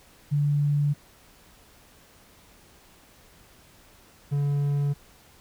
sine / triangle tone pair in turn, 145.3 / 143.05 Hz, D3 / D3, -18 / -45 cents, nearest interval unison, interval 27 cents, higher first, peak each -20 dBFS, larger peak neither, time 0.31-0.94 / 4.31-4.94 s, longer neither, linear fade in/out 20 ms, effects pink hiss -55 dBFS RMS until 5.4 s

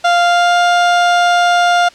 30% pulse tone with pitch glide, 697 to 702.7 Hz, F5 to F5, -4 to +10 cents, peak -6 dBFS, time 0.04-1.89 s, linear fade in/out 10 ms, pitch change +14 cents, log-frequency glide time 0.22-0.57 s, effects white hiss -41 dBFS RMS until 1.94 s + low-pass 5000 Hz 12 dB/octave

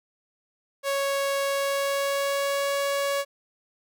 sawtooth tone with pitch glide, 554.4 to 560.5 Hz, C#5 to C#5, 0 to +19 cents, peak -20 dBFS, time 0.83-3.25 s, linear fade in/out 50 ms, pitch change +19 cents, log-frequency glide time 1.41-2.76 s, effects none

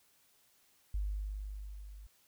sine tone with level ramp, 50.6 Hz, G#1, 44 cents flat, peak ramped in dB -31 to -48 dBFS, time 0.94-2.07 s, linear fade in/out 5 ms, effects white hiss -69 dBFS RMS until 2.27 s

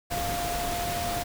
sine tone in noise, 698.5 Hz, F5, in tune, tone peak -30 dBFS, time 0.1-1.24 s, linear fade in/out 20 ms, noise pink, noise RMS -32 dBFS, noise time 0.1-1.24 s, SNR -1 dB, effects none

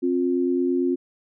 sine tone pair together, 265.6 / 354.5 Hz, C4 / F4, +26 / +26 cents, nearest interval perfect fourth, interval 500 cents, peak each -22 / -22 dBFS, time 0.02-0.96 s, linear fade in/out 20 ms, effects none

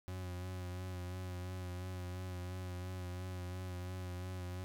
40% pulse tone with vibrato, 91 Hz, F#2, 28 cents flat, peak -40 dBFS, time 0.08-4.64 s, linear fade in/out 0 ms, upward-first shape sine, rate 2.9 Hz, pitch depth 30 cents each way, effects none

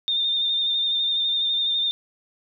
sine tone with vibrato, 3628 Hz, A#7, 48 cents flat, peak -20 dBFS, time 0.08-1.91 s, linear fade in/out 0 ms, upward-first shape triangle, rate 12 Hz, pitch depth 35 cents each way, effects none

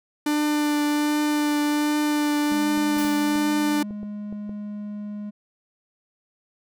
45% pulse tone with vibrato, 296.8 Hz, D4, 18 cents sharp, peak -20 dBFS, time 0.26-3.83 s, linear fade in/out 5 ms, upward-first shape triangle, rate 1.3 Hz, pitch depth 13 cents each way
triangle tone, 207.7 Hz, G#3, in tune, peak -28 dBFS, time 2.5-5.31 s, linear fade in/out 20 ms
clicks, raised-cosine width 2 ms, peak -27 dBFS, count 9, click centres 2.521 / 2.776 / 2.97 / 3.05 / 3.357 / 3.908 / 4.031 / 4.326 / 4.494 s
white noise with exponential decay, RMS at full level -34 dBFS, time 2.98-3.63 s, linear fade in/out 5 ms, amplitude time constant 140 ms
effects none

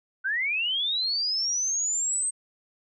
sine linear sweep, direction up, 1480 to 8372 Hz, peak -24 dBFS, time 0.24-2.31 s, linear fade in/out 20 ms, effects none

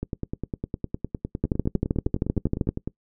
two click trains, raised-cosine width 3 ms, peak -15 / -9 dBFS, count 29 / 17, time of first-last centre 0.03-2.876 / 1.44-2.69 s, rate 9.84 / 12.8 Hz, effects noise-tail reverb RT60 0.1 s tail -22 dB re dry

